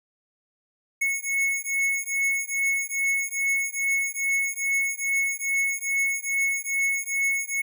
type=beating tone pair; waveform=square; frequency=2196 / 2198.4 Hz; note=C#7 / C#7; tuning=-17 / -15 cents; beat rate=2.4 Hz; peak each=-27 dBFS; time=1.01-7.62 s; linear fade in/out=10 ms; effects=none